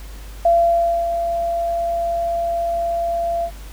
sine tone with ADSR envelope, 681 Hz, F5, 44 cents flat, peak -10 dBFS, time 0.45-3.51 s, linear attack 5 ms, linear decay 600 ms, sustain -8 dB, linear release 73 ms, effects added 50 Hz sine -33 dBFS peak until 3.72 s + pink hiss -43 dBFS RMS until 3.72 s

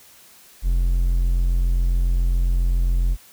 triangle tone, 43.65 Hz, F1, in tune, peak -14 dBFS, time 0.62-3.17 s, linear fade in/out 50 ms, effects white hiss -49 dBFS RMS until 3.32 s

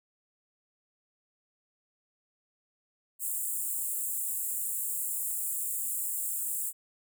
pink high-pass noise, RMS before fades -33 dBFS, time 3.19-6.73 s, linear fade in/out 50 ms, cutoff 7400 Hz, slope 96 dB/octave, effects none

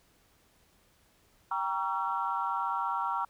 sine chord, G diminished seventh, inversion none, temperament just, 784 / 940.8 / 1128.9 / 1354.7 Hz, G5 / Bb5 / Db6 / Fb6, 0 / +16 / +31 / +47 cents, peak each -36 / -32 / -35 / -34 dBFS, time 1.51-3.25 s, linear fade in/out 5 ms, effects tanh soft clip ceiling -18 dBFS + pink hiss -66 dBFS RMS until 3.29 s

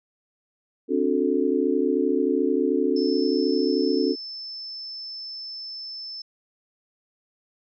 sine chord, D dominant seventh, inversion third, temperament just, 264.3 / 293.7 / 367.1 / 440.5 Hz, C4 / D4 / F#4 / A4, +18 / 0 / -14 / +2 cents, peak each -25 dBFS, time 0.88-4.16 s, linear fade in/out 50 ms
sine tone, 5274 Hz, E8, in tune, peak -33 dBFS, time 2.96-6.22 s, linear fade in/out 5 ms
effects none

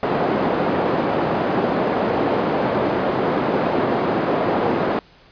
white band-pass noise, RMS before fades -20 dBFS, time 0.03-4.99 s, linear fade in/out 0 ms, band 180 to 630 Hz, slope 12 dB/octave, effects pink hiss -50 dBFS RMS until 5.31 s + resampled to 11025 Hz

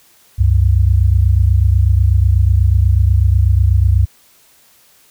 sine tone pair together, 67.8 / 95.95 Hz, C#2 / G2, -38 / -37 cents, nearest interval tritone, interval 601 cents, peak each -11 dBFS, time 0.38-4.06 s, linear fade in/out 20 ms, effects white hiss -50 dBFS RMS until 5.1 s

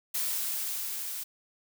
blue noise with level ramp, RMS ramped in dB -30 to -37 dBFS, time 0.14-1.24 s, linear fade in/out 10 ms, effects none

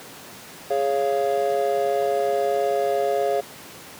triangle chord, Db major, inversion second, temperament just, 415.8 / 554.4 / 693 Hz, Ab4 / Db5 / F5, +2 / 0 / -14 cents, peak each -22 dBFS, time 0.7-3.41 s, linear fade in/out 10 ms, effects pink hiss -41 dBFS RMS until 3.99 s + high-pass 150 Hz 12 dB/octave

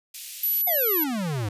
white high-pass noise, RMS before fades -37 dBFS, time 0.14-0.62 s, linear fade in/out 5 ms, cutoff 2400 Hz, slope 24 dB/octave
sine tone, 11840 Hz, F#9, in tune, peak -21 dBFS, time 0.43-1.04 s, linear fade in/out 5 ms
square exponential sweep, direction down, 740 to 98 Hz, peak -26 dBFS, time 0.67-1.49 s, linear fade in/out 5 ms
effects resampled to 32000 Hz

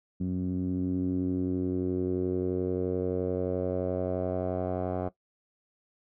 10% pulse tone with low-pass filter sweep, 91.5 Hz, F#2, 19 cents flat, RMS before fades -29 dBFS, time 0.2-5.09 s, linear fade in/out 10 ms, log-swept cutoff 220 to 790 Hz, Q 3.4, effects noise-tail reverb RT60 0.1 s tail -17 dB re dry

